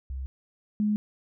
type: tone pair in turn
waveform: sine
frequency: 65.9 / 210.1 Hz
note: C2 / G#3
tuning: +13 / +20 cents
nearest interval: octave + minor sixth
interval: 2007 cents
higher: second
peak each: -31 / -22 dBFS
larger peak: second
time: 0.1-0.26 / 0.8-0.96 s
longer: neither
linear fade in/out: 0 ms
effects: none